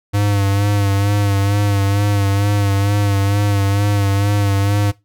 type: tone with vibrato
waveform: square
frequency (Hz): 100.7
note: G2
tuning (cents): +47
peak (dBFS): -14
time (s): 0.13-4.92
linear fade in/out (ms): 20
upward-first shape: sine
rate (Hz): 2.2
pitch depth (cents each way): 36
effects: noise-tail reverb RT60 0.2 s tail -19 dB re dry